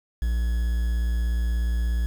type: tone with quantisation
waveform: triangle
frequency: 58.4 Hz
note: A#1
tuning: 4 cents sharp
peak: -19 dBFS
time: 0.22-2.06 s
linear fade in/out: 0 ms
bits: 7
effects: none